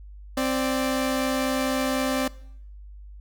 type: tone pair together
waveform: sawtooth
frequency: 261.6 / 587.3 Hz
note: C4 / D5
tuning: 0 / 0 cents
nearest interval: octave + major second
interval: 1400 cents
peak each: -20 / -24 dBFS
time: 0.37-2.28 s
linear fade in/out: 5 ms
effects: noise-tail reverb RT60 0.7 s tail -21 dB re dry + added 50 Hz sine -40 dBFS peak until 3.2 s